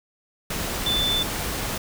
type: tone in noise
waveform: sine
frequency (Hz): 3520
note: A7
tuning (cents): 0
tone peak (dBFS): -21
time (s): 0.86-1.23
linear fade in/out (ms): 5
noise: pink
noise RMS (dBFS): -28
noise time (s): 0.5-1.78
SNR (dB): +4
effects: none